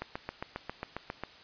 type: click train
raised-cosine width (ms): 0.5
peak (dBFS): -20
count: 10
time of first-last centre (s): 0.02-1.236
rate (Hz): 7.4
effects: white hiss -53 dBFS RMS until 1.43 s + resampled to 11025 Hz